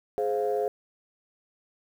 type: chord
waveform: sine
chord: F minor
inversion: first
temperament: just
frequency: 419.1 / 523.8 / 698.5 Hz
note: Ab4 / C5 / F5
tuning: +16 / +2 / 0 cents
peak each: -26 / -29 / -30 dBFS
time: 0.18-0.68 s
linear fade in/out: 0 ms
effects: tanh soft clip ceiling -17 dBFS + 9-bit